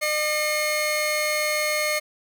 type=tone pair together; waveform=sawtooth; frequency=605 / 2151 Hz; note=D#5 / C7; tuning=-49 / +47 cents; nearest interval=octave + minor seventh; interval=2196 cents; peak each=-21 dBFS; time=0.01-2 s; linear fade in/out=20 ms; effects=none